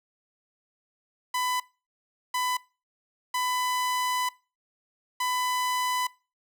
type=tone bursts at uneven times; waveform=sawtooth; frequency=1000 Hz; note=B5; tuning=21 cents sharp; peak=-22 dBFS; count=4; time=1.34-1.6 / 2.34-2.57 / 3.34-4.29 / 5.2-6.07 s; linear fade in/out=5 ms; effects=noise-tail reverb RT60 0.3 s tail -21 dB re dry